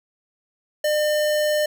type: tone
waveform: square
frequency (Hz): 603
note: D5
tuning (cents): +46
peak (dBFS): -19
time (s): 0.84-1.66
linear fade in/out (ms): 5
effects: none